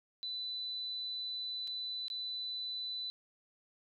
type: tone with dropouts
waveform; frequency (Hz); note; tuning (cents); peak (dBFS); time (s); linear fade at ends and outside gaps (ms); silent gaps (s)
sine; 3993; B7; +18; -37; 0.23-3.1; 0; 1.673-1.677 / 2.082-2.101
effects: none